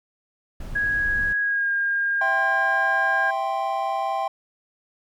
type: noise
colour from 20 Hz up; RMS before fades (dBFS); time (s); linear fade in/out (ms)
brown; -33; 0.6-1.33; 5
type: tone with pitch glide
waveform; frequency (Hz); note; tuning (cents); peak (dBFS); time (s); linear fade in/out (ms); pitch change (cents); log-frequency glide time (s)
sine; 1657 to 1613.6; G#6 to G6; -4 to +50; -20; 0.75-3.31; 10; -46; 1.4-1.71
type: chord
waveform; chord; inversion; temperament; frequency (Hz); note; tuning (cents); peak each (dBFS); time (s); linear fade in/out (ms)
triangle; C major; first; equal; 659.3 / 784 / 1046.5; E5 / G5 / C6; 0 / 0 / 0; -27 / -23 / -27; 2.21-4.28; 5
effects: none